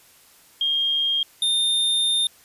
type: tone pair in turn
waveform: sine / square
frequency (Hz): 3224 / 3630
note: G7 / A#7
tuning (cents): +48 / -47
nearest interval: major second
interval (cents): 205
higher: second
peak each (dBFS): -19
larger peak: neither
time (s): 0.61-1.23 / 1.42-2.27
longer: second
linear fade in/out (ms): 2
effects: white hiss -53 dBFS RMS until 2.44 s + resampled to 32000 Hz